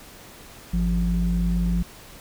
sine tone pair together, 51.91 / 174.61 Hz, G#1 / F3, 0 / 0 cents, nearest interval octave + major sixth, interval 2100 cents, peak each -21 dBFS, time 0.73-1.83 s, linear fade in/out 10 ms, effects tanh soft clip ceiling -14 dBFS + pink hiss -45 dBFS RMS until 2.2 s

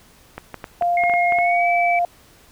clicks, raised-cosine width 0.5 ms, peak -15 dBFS, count 9, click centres 0.38 / 0.543 / 0.642 / 0.823 / 1.037 / 1.097 / 1.138 / 1.323 / 1.387 s
sine tone, 698.5 Hz, F5, in tune, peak -16 dBFS, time 0.81-2.05 s, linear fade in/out 2 ms
sine tone with pitch glide, 2148 to 2302 Hz, C7 to D7, +45 to -35 cents, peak -20 dBFS, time 0.97-1.99 s, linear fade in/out 2 ms, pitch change +120 cents, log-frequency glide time 1.32-1.68 s
effects pink hiss -51 dBFS RMS until 2.51 s

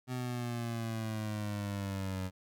25% pulse exponential sweep, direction down, 127.4 to 92.5 Hz, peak -31 dBFS, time 0.07-2.31 s, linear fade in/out 50 ms, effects none

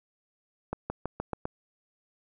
accelerating click train, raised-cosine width 1 ms, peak -17 dBFS, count 6, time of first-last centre 0.73-1.454 s, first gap 170 ms, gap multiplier 0.92, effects none

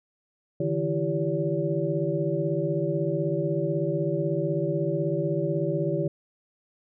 sine tone cluster, 146.1 / 162.2 / 336.5 / 394.9 / 570 Hz, D3 / E3 / E4 / G4 / C#5, -9 / -28 / +36 / +13 / +48 cents, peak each -30 dBFS, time 0.6-6.08 s, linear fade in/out 5 ms, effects none

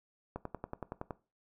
click train, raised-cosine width 1 ms, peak -24 dBFS, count 9, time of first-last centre 0.36-1.108 s, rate 10.7 Hz, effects noise-tail reverb RT60 0.3 s tail -18 dB re dry

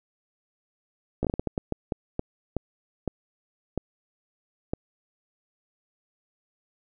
slowing click train, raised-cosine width 2 ms, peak -13 dBFS, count 15, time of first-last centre 1.23-4.735 s, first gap 16 ms, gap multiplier 1.37, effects none

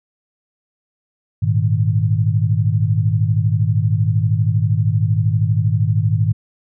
sine chord, Ab suspended second, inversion none, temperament equal, 103.83 / 116.54 / 155.56 Hz, Ab2 / Bb2 / Eb3, 0 / 0 / 0 cents, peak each -16 / -18 / -20 dBFS, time 1.42-6.33 s, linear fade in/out 10 ms, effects none

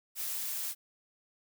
blue noise, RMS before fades -36 dBFS, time 0.15-0.75 s, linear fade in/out 50 ms, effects none

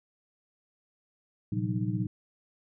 sine tone cluster, 114.9 / 131.1 / 172.8 / 189 / 308.3 Hz, A#2 / C3 / F3 / F#3 / D#4, -25 / +4 / -18 / +37 / -16 cents, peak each -31 / -35 / -36 / -33 / -36 dBFS, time 1.52-2.07 s, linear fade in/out 5 ms, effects none

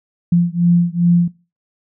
sine beating tone pair, 172 / 174.5 Hz, F3 / F3, -26 / -1 cents, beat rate 2.5 Hz, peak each -14 dBFS, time 0.32-1.28 s, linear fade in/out 5 ms, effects noise-tail reverb RT60 0.3 s tail -20 dB re dry

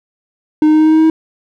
triangle tone with pitch steps, 306.6 / 308.4 / 310.2 / 312 / 313.8 / 315.6 / 317.4 / 319.3 Hz, D#4 / D#4 / D#4 / D#4 / D#4 / D#4 / D#4 / D#4, -25 / -15 / -5 / +5 / +15 / +25 / +35 / +45 cents, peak -4 dBFS, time 0.62-1.1 s, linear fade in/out 2 ms, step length 60 ms, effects none

